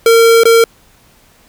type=tone with dropouts; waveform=square; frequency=458.5 Hz; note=A#4; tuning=29 cents flat; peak=-5 dBFS; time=0.06-0.64 s; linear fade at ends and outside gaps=2 ms; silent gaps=0.435-0.454 s; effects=pink hiss -48 dBFS RMS until 1.48 s